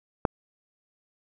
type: click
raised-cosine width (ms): 1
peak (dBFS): -7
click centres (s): 0.252
effects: none